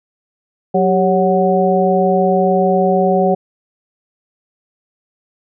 harmonic tone with a mistuned harmonic, 185.3 Hz, F#3, 3 cents sharp, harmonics 1 / 2 / 3 / 4, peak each -16 / -16 / -16 / -16 dBFS, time 0.74-3.35 s, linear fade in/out 10 ms, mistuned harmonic 2, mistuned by +98 cents, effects none

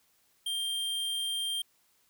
square tone, 3181 Hz, G7, 25 cents sharp, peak -31 dBFS, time 0.46-1.62 s, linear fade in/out 5 ms, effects white hiss -69 dBFS RMS until 2.09 s

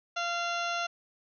harmonic tone, 690 Hz, F5, 21 cents flat, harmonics 1 / 2 / 3 / 4 / 5 / 6 / 7 / 8 / 9, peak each -34 / -33 / -44 / -37 / -42 / -43 / -54 / -48 / -46 dBFS, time 0.16-0.87 s, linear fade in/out 10 ms, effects none

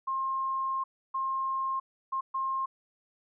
sine tone bursts at uneven times, 1065 Hz, C6, 30 cents sharp, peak -28 dBFS, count 4, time 0.07-0.84 / 1.14-1.8 / 2.12-2.21 / 2.34-2.66 s, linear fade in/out 10 ms, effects none

